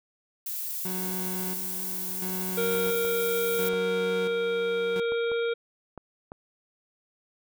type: noise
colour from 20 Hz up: violet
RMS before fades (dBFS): -33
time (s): 0.46-3.69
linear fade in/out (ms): 5
type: tone with tremolo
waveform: 30% pulse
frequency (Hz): 185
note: F#3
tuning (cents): 0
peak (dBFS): -30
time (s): 0.85-5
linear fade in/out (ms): 2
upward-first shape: square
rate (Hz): 0.73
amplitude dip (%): 60
type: harmonic tone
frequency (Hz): 466.2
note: A#4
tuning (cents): 0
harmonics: 1 / 3 / 5 / 7 / 8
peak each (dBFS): -25 / -35 / -39 / -42 / -43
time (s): 2.57-5.54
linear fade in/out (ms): 10
type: clicks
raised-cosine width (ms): 1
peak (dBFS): -26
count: 8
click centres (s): 2.751 / 2.866 / 3.049 / 3.734 / 5.121 / 5.317 / 5.977 / 6.319
effects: none